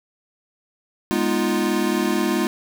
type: chord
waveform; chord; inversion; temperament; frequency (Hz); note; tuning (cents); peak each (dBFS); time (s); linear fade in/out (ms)
square; F half-diminished seventh; first; equal; 207.7 / 246.9 / 311.1 / 349.2; Ab3 / Cb4 / Eb4 / F4; 0 / 0 / 0 / 0; -25 / -26 / -26 / -24; 1.11-2.47; 0
effects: none